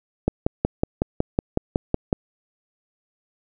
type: click train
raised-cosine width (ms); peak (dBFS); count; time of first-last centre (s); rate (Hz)
2; -5; 11; 0.28-2.128; 5.41
effects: none